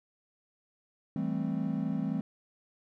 triangle chord, A minor seventh, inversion second, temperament equal, 164.81 / 196 / 220 / 261.6 Hz, E3 / G3 / A3 / C4, 0 / 0 / 0 / 0 cents, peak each -33 dBFS, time 1.16-2.21 s, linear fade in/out 2 ms, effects none

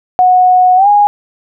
sine tone with pitch glide, 733 to 822.8 Hz, F#5 to G#5, -16 to -16 cents, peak -4 dBFS, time 0.19-1.07 s, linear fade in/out 0 ms, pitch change +200 cents, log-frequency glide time 0.76-0.88 s, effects none

